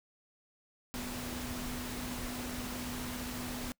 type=tone in noise; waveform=sine; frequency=246.9 Hz; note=B3; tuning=in tune; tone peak=-41 dBFS; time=0.94-3.72 s; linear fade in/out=0 ms; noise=pink; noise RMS=-41 dBFS; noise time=0.94-3.72 s; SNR=-3 dB; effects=noise-tail reverb RT60 0.1 s tail -24 dB re dry